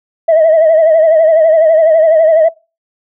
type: tone with vibrato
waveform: sine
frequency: 641 Hz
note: E5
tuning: 49 cents flat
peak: -3 dBFS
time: 0.28-2.49 s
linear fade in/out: 10 ms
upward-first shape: sine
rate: 12 Hz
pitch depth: 69 cents each way
effects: noise-tail reverb RT60 0.3 s tail -25 dB re dry + tanh soft clip ceiling -2 dBFS